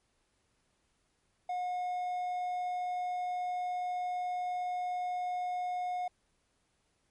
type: tone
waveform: triangle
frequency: 722 Hz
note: F#5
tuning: 43 cents flat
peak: -30 dBFS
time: 1.49-6.08 s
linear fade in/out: 5 ms
effects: pink hiss -75 dBFS RMS until 7.1 s + MP3 48 kbps